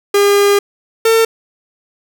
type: tone pair in turn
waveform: 45% pulse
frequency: 404.4 / 451.3 Hz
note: G#4 / A4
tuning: -46 / +44 cents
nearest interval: major second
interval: 190 cents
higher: second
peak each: -8 dBFS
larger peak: neither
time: 0.14-0.59 / 1.05-1.25 s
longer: first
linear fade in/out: 5 ms
effects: none